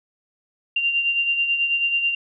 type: beating tone pair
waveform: sine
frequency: 2777 / 2786.2 Hz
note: F7 / F7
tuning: -10 / -5 cents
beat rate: 9.2 Hz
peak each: -19 / -28 dBFS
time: 0.76-2.15 s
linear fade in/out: 5 ms
effects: none